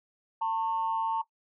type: tone pair together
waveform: sine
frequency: 901 / 1088.1 Hz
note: A5 / C#6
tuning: +41 / -33 cents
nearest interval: minor third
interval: 326 cents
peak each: -26 / -34 dBFS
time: 0.41-1.22 s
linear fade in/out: 10 ms
effects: noise-tail reverb RT60 0.1 s tail -17 dB re dry + tanh soft clip ceiling -20 dBFS